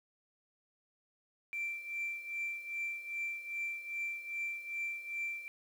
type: tone with tremolo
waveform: sine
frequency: 2349 Hz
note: D7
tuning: in tune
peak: -32 dBFS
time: 1.53-5.48 s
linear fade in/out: 0 ms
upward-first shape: triangle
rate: 2.5 Hz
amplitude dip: 80%
effects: tanh soft clip ceiling -31 dBFS + 10-bit